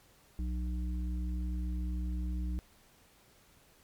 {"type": "harmonic tone", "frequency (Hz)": 61.1, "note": "B1", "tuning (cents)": -18, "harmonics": [1, 3, 5], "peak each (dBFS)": [-32, -42, -46], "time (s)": [0.39, 2.59], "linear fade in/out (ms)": 0, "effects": ["pink hiss -63 dBFS RMS until 3.83 s", "MP3 96 kbps"]}